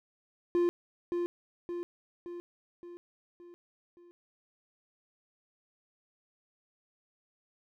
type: tone with echo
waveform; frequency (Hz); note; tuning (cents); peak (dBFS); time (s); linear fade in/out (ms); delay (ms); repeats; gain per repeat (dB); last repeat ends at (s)
triangle; 348.6; F4; -3; -22; 0.55-0.69; 0; 570; 6; -5; 4.11
effects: none